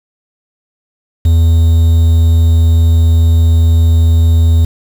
triangle tone with quantisation, 82.41 Hz, E2, in tune, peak -3 dBFS, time 1.25-4.65 s, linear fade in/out 5 ms, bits 5, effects none

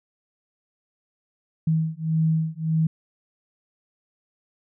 sine beating tone pair, 159.1 / 160.8 Hz, D#3 / E3, +39 / -43 cents, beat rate 1.7 Hz, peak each -23 dBFS, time 1.67-2.87 s, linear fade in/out 5 ms, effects none

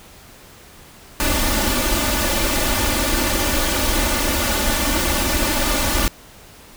pink noise with comb filter, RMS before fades -19 dBFS, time 1.2-6.08 s, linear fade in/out 0 ms, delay 3.4 ms, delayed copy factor +1, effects pink hiss -44 dBFS RMS until 6.76 s

